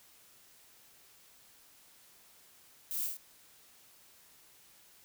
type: noise with echo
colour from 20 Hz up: violet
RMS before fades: -38 dBFS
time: 2.91-3.06 s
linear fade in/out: 0 ms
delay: 27 ms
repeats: 4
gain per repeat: -2 dB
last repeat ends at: 3.168 s
effects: white hiss -61 dBFS RMS until 5.04 s